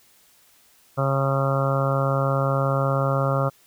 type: harmonic tone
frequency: 136.5 Hz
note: C#3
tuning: 26 cents flat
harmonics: 1 / 2 / 3 / 4 / 5 / 6 / 7 / 8 / 9 / 10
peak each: -22 / -33 / -33 / -25 / -31 / -36 / -36 / -33 / -29 / -32 dBFS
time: 0.97-3.5 s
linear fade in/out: 20 ms
effects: white hiss -57 dBFS RMS until 3.66 s